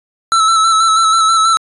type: tone with vibrato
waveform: square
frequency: 1318.5 Hz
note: E6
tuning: in tune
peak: -9 dBFS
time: 0.32-1.57 s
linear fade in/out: 0 ms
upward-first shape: square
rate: 6.2 Hz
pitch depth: 26 cents each way
effects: resampled to 24000 Hz